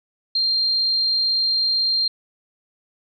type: tone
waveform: sine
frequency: 4186 Hz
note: C8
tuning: in tune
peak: -17 dBFS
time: 0.35-2.08 s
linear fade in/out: 5 ms
effects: none